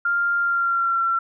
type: tone with pitch glide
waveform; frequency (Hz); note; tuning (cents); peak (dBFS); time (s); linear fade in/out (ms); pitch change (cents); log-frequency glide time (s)
sine; 1396.9 to 1357.1; F6 to E6; 0 to +50; -18; 0.05-1.19; 5; -50; 0.39-1.03
effects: none